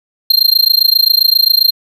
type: tone with amplitude modulation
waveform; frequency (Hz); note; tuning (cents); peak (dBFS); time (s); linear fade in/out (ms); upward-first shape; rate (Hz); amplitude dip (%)
square; 4186; C8; 0; -4; 0.3-1.71; 5; sine; 27.5; 100
effects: none